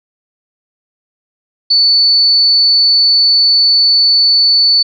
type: tone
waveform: sine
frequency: 4480 Hz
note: C#8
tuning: 18 cents sharp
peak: -6 dBFS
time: 1.7-4.83 s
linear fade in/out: 10 ms
effects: none